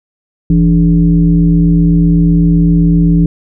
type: tone with frequency modulation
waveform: sine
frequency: 167.9 Hz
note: E3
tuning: 32 cents sharp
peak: -5 dBFS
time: 0.5-3.26 s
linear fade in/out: 2 ms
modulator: 124 Hz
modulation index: 0.8
effects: none